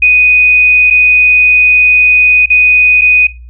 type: tone with dropouts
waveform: sine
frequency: 2489 Hz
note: D#7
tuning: in tune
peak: -3 dBFS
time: 0.02-3.27 s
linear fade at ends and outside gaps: 5 ms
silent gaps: 0.902-0.907 / 2.459-2.501 / 3.012-3.017 s
effects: noise-tail reverb RT60 0.3 s tail -19 dB re dry + added 60 Hz sine -28 dBFS peak until 3.49 s